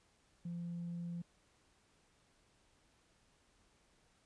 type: tone with tanh clipping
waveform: triangle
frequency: 171.9 Hz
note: F3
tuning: 27 cents flat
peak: -40 dBFS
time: 0.45-1.22 s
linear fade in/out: 5 ms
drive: 5 dB
effects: pink hiss -72 dBFS RMS until 4.25 s + resampled to 22050 Hz